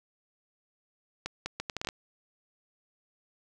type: accelerating click train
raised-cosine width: 0.2 ms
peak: -16 dBFS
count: 9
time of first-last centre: 1.26-1.888 s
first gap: 200 ms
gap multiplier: 0.7
effects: none